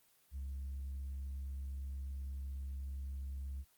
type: tone with tanh clipping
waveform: triangle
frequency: 68 Hz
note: C#2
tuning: 33 cents flat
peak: -40 dBFS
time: 0.31-3.65 s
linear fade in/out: 50 ms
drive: 6 dB
effects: white hiss -70 dBFS RMS until 3.77 s + Opus 24 kbps